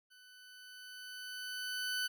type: tone with level ramp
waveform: 20% pulse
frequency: 1500 Hz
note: F#6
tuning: 23 cents sharp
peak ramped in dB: -54 to -28 dBFS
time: 0.1-2.08 s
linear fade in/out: 20 ms
effects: none